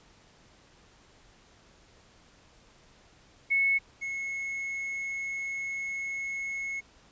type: tone pair in turn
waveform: sine / triangle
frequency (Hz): 2198 / 2183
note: C#7 / C#7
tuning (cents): -15 / -27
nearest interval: unison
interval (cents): 12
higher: first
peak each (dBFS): -22 / -30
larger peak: first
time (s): 3.5-3.79 / 4.01-6.81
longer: second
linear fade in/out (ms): 20
effects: pink hiss -59 dBFS RMS until 7.11 s + resampled to 16000 Hz